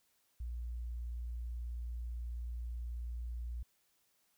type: tone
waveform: sine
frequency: 59.2 Hz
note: A#1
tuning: 27 cents sharp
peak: -38 dBFS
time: 0.4-3.63 s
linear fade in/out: 5 ms
effects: white hiss -75 dBFS RMS until 4.37 s